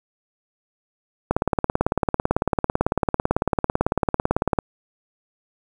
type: click train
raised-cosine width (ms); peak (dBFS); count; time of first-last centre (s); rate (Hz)
1; -4; 60; 1.31-4.588; 18
effects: 7-bit